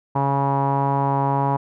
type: tone with low-pass filter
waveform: sawtooth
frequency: 138.59 Hz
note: C#3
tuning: in tune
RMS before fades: -20 dBFS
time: 0.15-1.57 s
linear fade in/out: 10 ms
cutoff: 920 Hz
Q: 9
effects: none